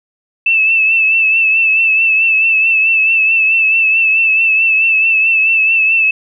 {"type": "tone with vibrato", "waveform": "sine", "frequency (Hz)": 2637, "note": "E7", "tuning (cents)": 0, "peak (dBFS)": -8, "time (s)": [0.46, 6.11], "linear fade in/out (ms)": 5, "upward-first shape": "triangle", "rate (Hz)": 4.6, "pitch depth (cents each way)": 47, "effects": []}